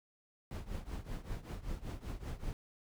brown noise with tremolo, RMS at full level -38 dBFS, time 0.51-2.53 s, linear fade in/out 0 ms, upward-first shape triangle, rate 5.2 Hz, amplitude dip 90%, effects none

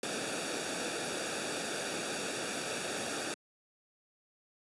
pink noise with comb filter, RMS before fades -36 dBFS, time 0.03-3.34 s, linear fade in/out 2 ms, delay 0.97 ms, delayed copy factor -0.65, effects high-pass 200 Hz 12 dB/octave + resampled to 24000 Hz

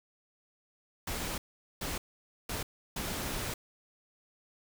pink noise bursts at uneven times, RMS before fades -36 dBFS, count 4, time 1.07-1.38 / 1.81-1.98 / 2.49-2.63 / 2.96-3.54 s, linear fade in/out 5 ms, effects none

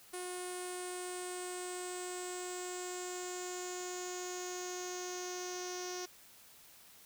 sawtooth tone with low-pass filter sweep, 361.4 Hz, F#4, 41 cents flat, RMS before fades -42 dBFS, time 0.13-6.06 s, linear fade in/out 10 ms, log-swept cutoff 9500 to 5900 Hz, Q 7.5, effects white hiss -59 dBFS RMS until 7.05 s

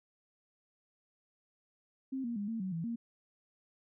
sine tone with pitch steps, 265.2 / 235.9 / 203.6 / 226.5 / 187.9 / 165.5 / 232.8 Hz, C4 / A#3 / G#3 / A#3 / F#3 / E3 / A#3, +23 / +21 / -34 / -50 / +27 / +7 / -2 cents, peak -34 dBFS, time 2.12-2.96 s, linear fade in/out 10 ms, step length 120 ms, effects none

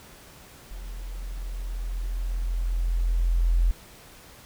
sine tone with level ramp, 42.66 Hz, F1, 40 cents flat, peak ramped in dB -34 to -17 dBFS, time 0.71-3.71 s, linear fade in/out 0 ms, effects pink hiss -49 dBFS RMS until 4.45 s

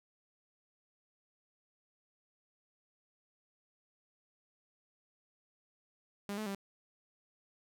sawtooth tone with pitch steps, 202 / 215.6 / 197.2 Hz, G#3 / A3 / G3, -48 / -35 / +11 cents, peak -33 dBFS, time 6.29-6.548 s, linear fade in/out 0 ms, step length 86 ms, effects none

